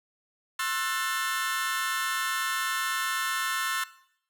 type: chord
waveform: sawtooth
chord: F# half-diminished seventh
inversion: second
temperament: just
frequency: 1065.6 / 1332 / 1480 / 1776 Hz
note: C6 / E6 / F#6 / A6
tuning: +31 / +18 / 0 / +16 cents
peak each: -29 / -29 / -32 / -29 dBFS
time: 0.59-3.84 s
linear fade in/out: 5 ms
effects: noise-tail reverb RT60 0.7 s tail -18 dB re dry